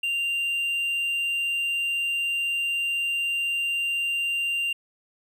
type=tone; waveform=triangle; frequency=2782 Hz; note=F7; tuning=7 cents flat; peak=-22 dBFS; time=0.03-4.73 s; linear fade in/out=5 ms; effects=none

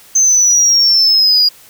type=exponential sweep; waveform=sine; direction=down; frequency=6272 to 4843 Hz; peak=-5 dBFS; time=0.15-1.49 s; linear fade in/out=10 ms; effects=tanh soft clip ceiling -5 dBFS + white hiss -42 dBFS RMS until 1.69 s

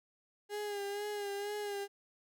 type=tone with vibrato; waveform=35% pulse; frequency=408.7 Hz; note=G#4; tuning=28 cents flat; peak=-35 dBFS; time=0.49-1.88 s; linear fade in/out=50 ms; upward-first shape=sine; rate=2.1 Hz; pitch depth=39 cents each way; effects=none

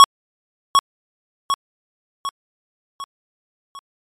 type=tone with echo; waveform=square; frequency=1108.7 Hz; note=C#6; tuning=in tune; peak=-4 dBFS; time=0-0.04 s; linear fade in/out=0 ms; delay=750 ms; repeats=5; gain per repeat=-6 dB; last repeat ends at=3.79 s; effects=low-pass 10000 Hz 12 dB/octave + MP3 96 kbps

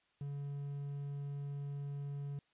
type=tone with quantisation; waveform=triangle; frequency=141.9 Hz; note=C#3; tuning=41 cents sharp; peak=-37 dBFS; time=0.21-2.39 s; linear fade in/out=2 ms; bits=10; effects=white hiss -75 dBFS RMS until 2.53 s + resampled to 8000 Hz

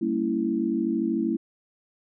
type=chord; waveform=sine; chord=G diminished seventh; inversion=none; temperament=equal with one note detuned; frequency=196 / 229.6 / 277.2 / 329.6 Hz; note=G3 / Bb3 / Db4 / Fb4; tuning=0 / -26 / 0 / 0 cents; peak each=-32 / -27 / -30 / -26 dBFS; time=0.01-1.37 s; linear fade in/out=10 ms; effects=none

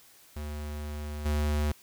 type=tone with level steps; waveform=square; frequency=74.6 Hz; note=D2; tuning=28 cents sharp; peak=-35 / -26 dBFS; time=0.36-1.72 s; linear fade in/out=5 ms; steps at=1.25 s; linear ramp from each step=10 ms; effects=white hiss -57 dBFS RMS until 1.82 s

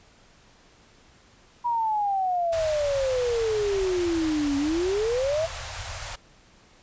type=exponential two-way sweep; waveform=sine; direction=down then up; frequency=971 to 277.2 to 670 Hz; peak=-22 dBFS; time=1.64-5.47 s; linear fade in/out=20 ms; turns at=4.57 s
type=band-stop noise; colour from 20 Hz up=pink; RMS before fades=-35 dBFS; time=2.52-6.16 s; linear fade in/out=10 ms; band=120 to 550 Hz; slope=48 dB/octave
effects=pink hiss -56 dBFS RMS until 6.82 s + resampled to 16000 Hz

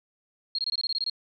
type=tone bursts; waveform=sine; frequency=4250 Hz; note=C8; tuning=26 cents sharp; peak=-25 dBFS; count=10; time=0.55-1.098 s; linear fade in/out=2 ms; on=35 ms; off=22 ms; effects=none

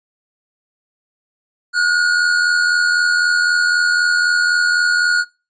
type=tone pair together; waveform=square; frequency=1443 / 1526.9 Hz; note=F#6 / G6; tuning=-44 / -46 cents; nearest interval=minor second; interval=98 cents; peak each=-14 / -22 dBFS; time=1.73-5.25 s; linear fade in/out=50 ms; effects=noise-tail reverb RT60 0.3 s tail -23 dB re dry + resampled to 16000 Hz

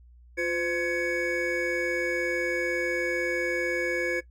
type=tone cluster; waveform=triangle; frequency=349.8 / 512 / 1683 / 2236 Hz; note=F4 / C5 / G#6 / C#7; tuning=+3 / -38 / +23 / +14 cents; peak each=-29 dBFS; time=0.37-4.21 s; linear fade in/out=20 ms; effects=noise-tail reverb RT60 0.1 s tail -17 dB re dry + added 60 Hz sine -50 dBFS peak until 4.3 s

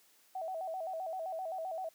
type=tone with vibrato; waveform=sine; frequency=698.5 Hz; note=F5; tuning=in tune; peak=-36 dBFS; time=0.35-1.89 s; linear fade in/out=5 ms; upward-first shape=square; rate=7.7 Hz; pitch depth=130 cents each way; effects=white hiss -66 dBFS RMS until 1.94 s + high-pass 200 Hz 12 dB/octave

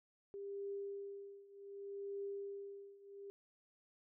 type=tone with tremolo; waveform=sine; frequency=399.1 Hz; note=G4; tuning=31 cents sharp; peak=-40 dBFS; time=0.34-3.3 s; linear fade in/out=0 ms; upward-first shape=triangle; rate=0.66 Hz; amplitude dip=90%; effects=none

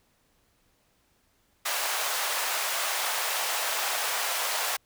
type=high-pass noise; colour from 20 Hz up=pink; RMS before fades=-29 dBFS; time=1.65-4.77 s; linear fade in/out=10 ms; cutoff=640 Hz; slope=24 dB/octave; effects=pink hiss -68 dBFS RMS until 4.85 s

